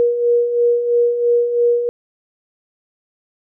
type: beating tone pair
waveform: sine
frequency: 475 / 478 Hz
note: A#4 / A#4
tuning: +33 / +43 cents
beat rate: 3 Hz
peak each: -21 / -13 dBFS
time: 0-1.89 s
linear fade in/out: 0 ms
effects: none